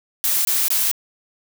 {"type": "noise bursts", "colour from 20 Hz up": "blue", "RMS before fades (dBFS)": -19, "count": 3, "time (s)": [0.24, 0.914], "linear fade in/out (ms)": 0, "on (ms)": 210, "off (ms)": 22, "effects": []}